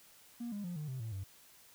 triangle tone with pitch steps, 237.3 / 204.2 / 175.73 / 151.23 / 130.14 / 111.99 / 96.37 Hz, A#3 / G#3 / F3 / D#3 / C3 / A2 / G2, +31 / -29 / +11 / -49 / -9 / +31 / -29 cents, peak -35 dBFS, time 0.4-1.24 s, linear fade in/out 10 ms, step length 120 ms, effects tanh soft clip ceiling -34 dBFS + white hiss -61 dBFS RMS until 1.74 s

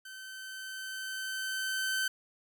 sawtooth tone with level ramp, 1537 Hz, G6, 35 cents flat, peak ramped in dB -41 to -25 dBFS, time 0.05-2.08 s, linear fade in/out 5 ms, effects none

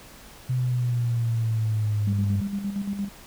sine linear sweep, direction down, 128.1 to 98 Hz, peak -21 dBFS, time 0.49-2.41 s, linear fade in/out 10 ms
sine tone with tremolo, 200 Hz, G3, 35 cents sharp, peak -24 dBFS, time 2.07-3.09 s, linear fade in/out 5 ms, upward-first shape square, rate 8.7 Hz, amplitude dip 55%
effects tanh soft clip ceiling -12 dBFS + pink hiss -47 dBFS RMS until 3.26 s

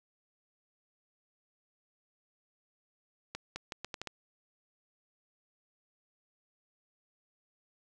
accelerating click train, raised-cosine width 0.2 ms, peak -21 dBFS, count 7, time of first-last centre 3.35-4.073 s, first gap 210 ms, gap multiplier 0.77, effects none

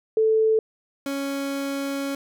sine / 30% pulse tone pair in turn, 440 / 277.2 Hz, A4 / C#4, 0 / 0 cents, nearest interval minor sixth, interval 800 cents, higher first, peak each -16 / -23 dBFS, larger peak first, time 0.17-0.59 / 1.06-2.15 s, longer second, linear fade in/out 2 ms, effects none

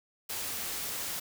white noise, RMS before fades -36 dBFS, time 0.29-1.2 s, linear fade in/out 10 ms, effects none

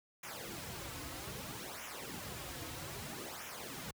pink noise with flanger, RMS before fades -45 dBFS, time 0.23-3.91 s, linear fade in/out 5 ms, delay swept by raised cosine 0.22 to 5.12 ms, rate 0.62 Hz, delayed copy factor -0.75, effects high-pass 60 Hz 12 dB/octave

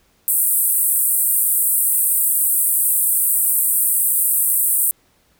white band-pass noise, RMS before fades -17 dBFS, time 0.28-4.91 s, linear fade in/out 0 ms, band 8200 to 16000 Hz, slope 96 dB/octave, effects pink hiss -59 dBFS RMS until 5.39 s

